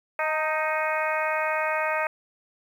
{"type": "harmonic tone with a mistuned harmonic", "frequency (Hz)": 312.1, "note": "D#4", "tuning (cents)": 5, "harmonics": [2, 3, 4, 5, 6, 7, 8], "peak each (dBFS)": [-28, -30, -31, -32, -33, -33, -34], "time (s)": [0.19, 2.07], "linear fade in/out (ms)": 2, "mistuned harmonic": 3, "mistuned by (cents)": -30, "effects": ["9-bit"]}